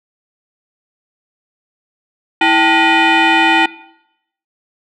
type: tone with frequency modulation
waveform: sine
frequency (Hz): 784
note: G5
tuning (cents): 0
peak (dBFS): -7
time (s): 2.41-3.66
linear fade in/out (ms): 5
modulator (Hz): 556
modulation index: 3.9
effects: noise-tail reverb RT60 0.8 s tail -20 dB re dry + tanh soft clip ceiling -5 dBFS